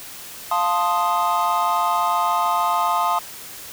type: chord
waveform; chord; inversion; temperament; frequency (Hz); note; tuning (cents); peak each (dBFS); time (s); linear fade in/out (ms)
triangle; F dominant seventh; none; equal; 698.5 / 880 / 1046.5 / 1244.5; F5 / A5 / C6 / Eb6; 0 / 0 / 0 / 0; -22 / -21 / -21 / -21; 0.51-3.19; 5
effects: white hiss -37 dBFS RMS until 3.72 s